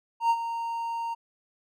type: tone with ADSR envelope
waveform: triangle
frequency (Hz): 925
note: A#5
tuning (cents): -14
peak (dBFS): -16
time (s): 0.2-1.15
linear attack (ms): 100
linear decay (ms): 55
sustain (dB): -11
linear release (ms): 20
effects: none